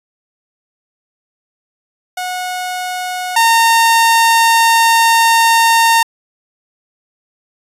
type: tone pair in turn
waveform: sawtooth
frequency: 730 / 915.5 Hz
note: F#5 / A#5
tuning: -24 / -32 cents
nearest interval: major third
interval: 392 cents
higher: second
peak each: -15 / -4 dBFS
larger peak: second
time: 2.17-3.36 / 3.36-6.03 s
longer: second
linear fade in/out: 5 ms
effects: resampled to 32000 Hz